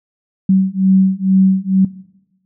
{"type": "beating tone pair", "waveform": "sine", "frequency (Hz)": [189.2, 191.4], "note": ["F#3", "G3"], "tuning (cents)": [39, -41], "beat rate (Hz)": 2.2, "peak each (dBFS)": -13, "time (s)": [0.49, 1.85], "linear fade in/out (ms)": 5, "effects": ["noise-tail reverb RT60 1.0 s tail -19 dB re dry"]}